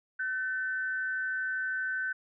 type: tone pair together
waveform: sine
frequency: 1520 / 1767.4 Hz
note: F#6 / A6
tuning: +46 / +7 cents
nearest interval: minor third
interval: 261 cents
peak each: -30 / -40 dBFS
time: 0.19-2.13 s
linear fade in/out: 10 ms
effects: none